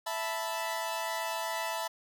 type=chord; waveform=sawtooth; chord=E suspended fourth; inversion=none; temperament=equal; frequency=659.3 / 880 / 987.8 Hz; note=E5 / A5 / B5; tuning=0 / 0 / 0 cents; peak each=-33 dBFS; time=0.06-1.88 s; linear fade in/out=10 ms; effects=none